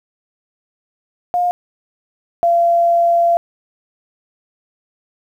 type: tone pair in turn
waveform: sine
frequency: 710 / 684.6 Hz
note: F5 / F5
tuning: +28 / -35 cents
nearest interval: minor second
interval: 63 cents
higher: first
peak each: -13 / -10 dBFS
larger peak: second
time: 1.34-1.51 / 2.43-3.37 s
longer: second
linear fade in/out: 0 ms
effects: 8-bit